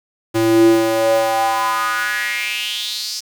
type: tone with high-pass filter sweep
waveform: square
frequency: 112.2 Hz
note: A2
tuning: 34 cents sharp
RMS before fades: -17 dBFS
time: 0.34-3.21 s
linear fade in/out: 20 ms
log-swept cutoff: 240 to 5300 Hz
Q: 5.1
effects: 7-bit